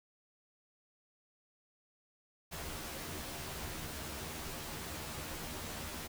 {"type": "noise with comb filter", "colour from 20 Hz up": "pink", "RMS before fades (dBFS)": -43, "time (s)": [2.51, 6.08], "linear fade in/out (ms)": 20, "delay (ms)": 13, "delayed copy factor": 0.9, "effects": []}